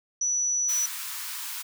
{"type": "tone", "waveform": "sine", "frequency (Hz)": 5920, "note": "F#8", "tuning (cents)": 0, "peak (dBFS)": -23, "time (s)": [0.21, 0.86], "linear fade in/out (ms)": 5}
{"type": "high-pass noise", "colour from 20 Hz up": "white", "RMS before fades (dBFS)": -35, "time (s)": [0.68, 1.63], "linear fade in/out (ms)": 20, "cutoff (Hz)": 890, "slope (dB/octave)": 96}
{"effects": []}